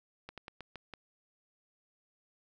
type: slowing click train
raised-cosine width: 0.3 ms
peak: -28 dBFS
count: 6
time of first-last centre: 0.29-0.937 s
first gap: 87 ms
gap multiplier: 1.2
effects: none